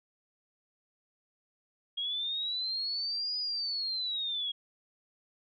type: linear two-way sweep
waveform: sine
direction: up then down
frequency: 3266 to 4961 to 3289 Hz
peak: -31 dBFS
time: 1.97-4.52 s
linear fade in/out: 10 ms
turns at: 3.38 s
effects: none